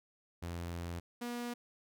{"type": "tone pair in turn", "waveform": "sawtooth", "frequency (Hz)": [85.8, 240.5], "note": ["F2", "B3"], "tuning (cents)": [-30, -46], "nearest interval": "octave + tritone", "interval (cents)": 1784, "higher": "second", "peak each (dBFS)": [-35, -34], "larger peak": "second", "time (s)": [[0.42, 1], [1.21, 1.54]], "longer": "first", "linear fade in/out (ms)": 10, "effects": []}